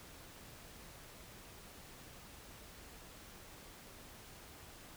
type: silence
effects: pink hiss -55 dBFS RMS until 4.96 s